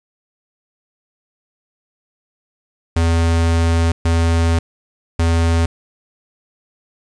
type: tone bursts at uneven times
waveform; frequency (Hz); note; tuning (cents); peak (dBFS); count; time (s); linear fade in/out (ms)
square; 83.2; E2; +17; -13; 3; 2.96-3.92 / 4.05-4.59 / 5.19-5.66; 5
effects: resampled to 22050 Hz + 7-bit